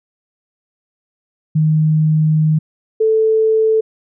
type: tone pair in turn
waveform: sine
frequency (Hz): 155.56 / 440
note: D#3 / A4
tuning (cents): 0 / 0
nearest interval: octave + tritone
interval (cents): 1800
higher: second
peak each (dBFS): -10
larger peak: neither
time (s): 1.55-2.59 / 3-3.81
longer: first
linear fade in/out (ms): 10
effects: none